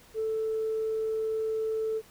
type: tone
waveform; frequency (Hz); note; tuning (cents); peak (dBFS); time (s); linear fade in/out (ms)
sine; 440.5; A4; +2; -26; 0.14-2.02; 50
effects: tanh soft clip ceiling -23 dBFS + pink hiss -56 dBFS RMS until 2.1 s